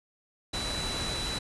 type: tone in noise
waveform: sine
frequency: 3957 Hz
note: B7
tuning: 3 cents sharp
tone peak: -34 dBFS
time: 0.53-1.39 s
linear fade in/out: 10 ms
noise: pink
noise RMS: -34 dBFS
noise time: 0.53-1.39 s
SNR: -3 dB
effects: resampled to 24000 Hz